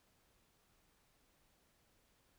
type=silence; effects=pink hiss -74 dBFS RMS until 2.38 s